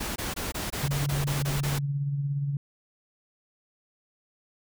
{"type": "noise bursts", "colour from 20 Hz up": "pink", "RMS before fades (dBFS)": -32, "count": 10, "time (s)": [0, 1.789], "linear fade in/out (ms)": 10, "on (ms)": 160, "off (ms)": 21}
{"type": "tone with tremolo", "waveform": "sine", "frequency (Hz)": 141.4, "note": "C#3", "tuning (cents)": 35, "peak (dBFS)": -24, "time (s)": [0.83, 2.57], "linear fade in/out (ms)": 2, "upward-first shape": "sine", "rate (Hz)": 17, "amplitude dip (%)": 40}
{"effects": []}